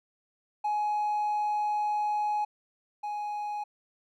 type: tone pair in turn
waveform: triangle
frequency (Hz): 839 / 833.7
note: G#5 / G#5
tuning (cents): +17 / +6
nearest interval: unison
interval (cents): 11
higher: first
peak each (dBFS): -23 / -29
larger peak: first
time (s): 0.64-2.45 / 3.03-3.64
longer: first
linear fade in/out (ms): 10
effects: tanh soft clip ceiling -21 dBFS

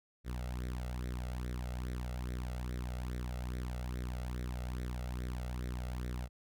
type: tone with flanger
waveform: sawtooth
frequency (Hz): 61.74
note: B1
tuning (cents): 0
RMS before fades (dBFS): -39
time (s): 0.24-6.29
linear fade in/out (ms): 50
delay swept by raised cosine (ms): 0.51 to 1.51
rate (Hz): 2.4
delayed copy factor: +0.7
effects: none

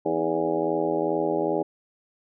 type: harmonic tone with a mistuned harmonic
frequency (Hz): 82.41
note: E2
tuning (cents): 0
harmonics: 2 / 3 / 4 / 5 / 6 / 7 / 8 / 9 / 10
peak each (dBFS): -37 / -37 / -28 / -27 / -31 / -29 / -38 / -35 / -32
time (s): 0.05-1.63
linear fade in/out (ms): 10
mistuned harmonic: 4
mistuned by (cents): -56
effects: none

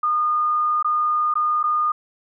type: tone with dropouts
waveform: sine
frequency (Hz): 1221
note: D#6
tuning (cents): -33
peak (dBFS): -17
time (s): 0.03-1.92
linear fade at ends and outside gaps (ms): 5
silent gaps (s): 0.827-0.845 / 1.34-1.354 / 1.63-1.638
effects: none

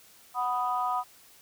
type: chord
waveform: sine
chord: B major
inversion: second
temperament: equal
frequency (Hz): 740 / 987.8 / 1244.5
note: F#5 / B5 / D#6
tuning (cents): 0 / 0 / 0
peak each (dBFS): -30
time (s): 0.34-1.04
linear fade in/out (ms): 50
effects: tanh soft clip ceiling -17 dBFS + white hiss -56 dBFS RMS until 1.41 s

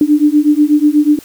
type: beating tone pair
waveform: sine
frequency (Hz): 293.7 / 301.9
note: D4 / D4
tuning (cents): 0 / +48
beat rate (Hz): 8.2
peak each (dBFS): -10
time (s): 0.01-1.19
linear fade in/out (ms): 2
effects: white hiss -40 dBFS RMS until 1.24 s

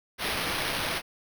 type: noise with sample-and-hold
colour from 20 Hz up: white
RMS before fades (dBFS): -30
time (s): 0.18-1.02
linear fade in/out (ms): 50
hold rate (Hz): 7350
effects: none

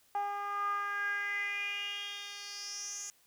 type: tone with band-pass filter sweep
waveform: 10% pulse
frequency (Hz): 405.6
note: G#4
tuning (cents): -41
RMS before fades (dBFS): -37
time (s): 0.15-3.1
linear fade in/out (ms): 0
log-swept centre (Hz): 830 to 7000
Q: 6.1
effects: white hiss -67 dBFS RMS until 3.26 s

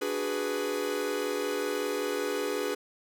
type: chord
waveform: 45% pulse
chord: G# half-diminished seventh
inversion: second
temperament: equal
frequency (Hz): 293.7 / 370 / 415.3 / 493.9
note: D4 / F#4 / G#4 / B4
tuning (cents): 0 / 0 / 0 / 0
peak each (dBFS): -37 / -37 / -32 / -34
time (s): 0.01-2.75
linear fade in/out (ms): 10
effects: none

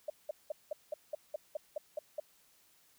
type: tone bursts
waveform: sine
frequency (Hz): 606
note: D#5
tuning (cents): -46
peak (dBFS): -33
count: 11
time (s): 0.08-2.2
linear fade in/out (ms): 5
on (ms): 20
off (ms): 190
effects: white hiss -67 dBFS RMS until 2.98 s

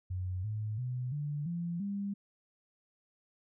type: tone with pitch steps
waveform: sine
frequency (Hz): 91.8 / 107.29 / 125.4 / 146.57 / 171.3 / 200.2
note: F#2 / A2 / B2 / D3 / F3 / G3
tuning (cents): -13 / -43 / +27 / -3 / -33 / +37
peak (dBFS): -33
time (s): 0.1-2.14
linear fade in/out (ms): 10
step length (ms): 340
effects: none

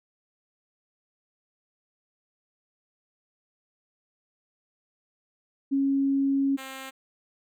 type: tone pair in turn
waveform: sine / 5% pulse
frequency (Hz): 274.6 / 265.9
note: C#4 / C4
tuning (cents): -16 / +28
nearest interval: minor second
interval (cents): 56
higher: first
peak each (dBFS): -21 / -26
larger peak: first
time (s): 5.71-6.57 / 6.57-6.91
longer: first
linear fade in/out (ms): 20
effects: none

